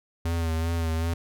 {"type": "tone with vibrato", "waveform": "square", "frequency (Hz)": 82.41, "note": "E2", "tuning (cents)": 0, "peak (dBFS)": -25, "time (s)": [0.25, 1.14], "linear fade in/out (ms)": 5, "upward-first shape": "sine", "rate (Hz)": 2.6, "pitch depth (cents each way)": 39, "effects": []}